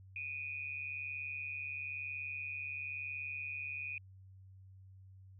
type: tone with amplitude modulation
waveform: sine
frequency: 2466 Hz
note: D#7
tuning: 16 cents flat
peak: -36 dBFS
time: 0.16-3.98 s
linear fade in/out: 2 ms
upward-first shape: sine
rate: 141 Hz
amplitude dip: 70%
effects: added 95 Hz sine -54 dBFS peak until 5.39 s